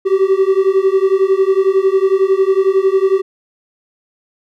triangle beating tone pair, 379.5 / 390.5 Hz, F#4 / G4, +44 / -7 cents, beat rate 11 Hz, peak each -11 dBFS, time 0.05-3.22 s, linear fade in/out 20 ms, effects none

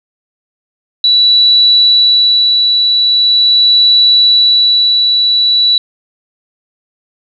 sine tone with tremolo, 3941 Hz, B7, 4 cents flat, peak -4 dBFS, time 1.04-5.78 s, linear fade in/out 2 ms, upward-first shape sine, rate 0.42 Hz, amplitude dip 30%, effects none

